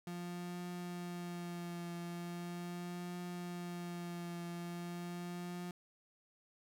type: tone with vibrato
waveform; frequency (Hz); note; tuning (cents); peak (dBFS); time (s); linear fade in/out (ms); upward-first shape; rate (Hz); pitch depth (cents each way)
35% pulse; 174.61; F3; 0; -40; 0.07-5.71; 2; triangle; 0.4; 26
effects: none